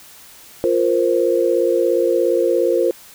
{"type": "chord", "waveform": "sine", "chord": "F suspended fourth", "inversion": "none", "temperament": "equal", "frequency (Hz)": [349.2, 466.2, 523.3], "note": ["F4", "Bb4", "C5"], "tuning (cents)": [0, 0, 0], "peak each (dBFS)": -18, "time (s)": [0.64, 2.91], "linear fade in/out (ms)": 0, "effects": ["white hiss -43 dBFS RMS until 3.14 s"]}